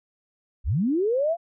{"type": "linear sweep", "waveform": "sine", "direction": "up", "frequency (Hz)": [38.89, 702], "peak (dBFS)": -20, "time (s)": [0.64, 1.37], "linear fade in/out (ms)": 50, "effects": []}